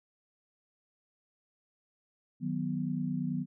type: chord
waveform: sine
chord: B major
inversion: first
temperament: equal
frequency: 155.56 / 185 / 246.9 Hz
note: D#3 / F#3 / B3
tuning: 0 / 0 / 0 cents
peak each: -35 / -35 / -34 dBFS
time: 2.4-3.46 s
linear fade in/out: 50 ms
effects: none